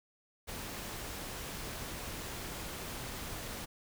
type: noise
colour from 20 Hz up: pink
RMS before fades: -42 dBFS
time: 0.47-3.66 s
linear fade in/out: 20 ms
effects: none